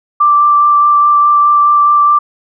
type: tone with vibrato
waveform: sine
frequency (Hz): 1174.7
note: D6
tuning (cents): 0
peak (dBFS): -5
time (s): 0.2-2.19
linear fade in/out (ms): 10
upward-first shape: sine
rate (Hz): 4.8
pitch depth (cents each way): 9
effects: none